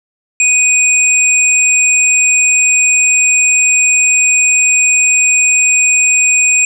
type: tone pair together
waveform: sine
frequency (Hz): 2489 / 7440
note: D#7 / A#8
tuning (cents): 0 / -4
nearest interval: octave + perfect fifth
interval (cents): 1896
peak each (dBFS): -10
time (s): 0.4-6.65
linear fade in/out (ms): 2
effects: none